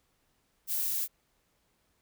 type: noise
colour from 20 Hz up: violet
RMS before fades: -31 dBFS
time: 0.67-1.08 s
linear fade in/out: 50 ms
effects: pink hiss -73 dBFS RMS until 2.01 s